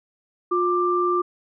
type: tone pair together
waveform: sine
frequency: 355.9 / 1182 Hz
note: F4 / D6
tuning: +33 / +11 cents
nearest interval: octave + major sixth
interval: 2078 cents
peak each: -21 dBFS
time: 0.51-1.22 s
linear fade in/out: 10 ms
effects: none